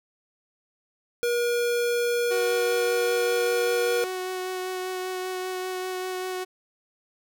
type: tone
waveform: square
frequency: 478.4 Hz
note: A#4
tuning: 45 cents sharp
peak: -23 dBFS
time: 1.23-4.04 s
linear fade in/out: 0 ms
type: tone with vibrato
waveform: sawtooth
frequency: 370 Hz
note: F#4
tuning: in tune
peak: -25 dBFS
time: 2.3-6.45 s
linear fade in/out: 20 ms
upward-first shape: sine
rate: 5.1 Hz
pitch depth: 11 cents each way
effects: none